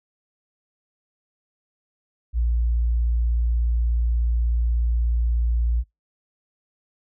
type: tone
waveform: sine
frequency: 58.27 Hz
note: A#1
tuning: in tune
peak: -17 dBFS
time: 2.33-5.84 s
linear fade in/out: 50 ms
effects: noise-tail reverb RT60 0.2 s tail -26 dB re dry + tanh soft clip ceiling -14 dBFS